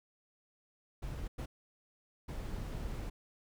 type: noise bursts at uneven times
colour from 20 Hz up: brown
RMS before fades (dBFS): -40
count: 3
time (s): 1.02-1.28 / 1.38-1.46 / 2.28-3.1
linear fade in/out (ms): 10
effects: none